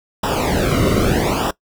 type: noise with flanger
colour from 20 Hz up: brown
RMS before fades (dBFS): -17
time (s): 0.23-1.51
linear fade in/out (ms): 5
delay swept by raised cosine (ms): 0.46 to 1.21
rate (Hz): 0.79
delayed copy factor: -0.95
effects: noise-tail reverb RT60 0.1 s tail -20 dB re dry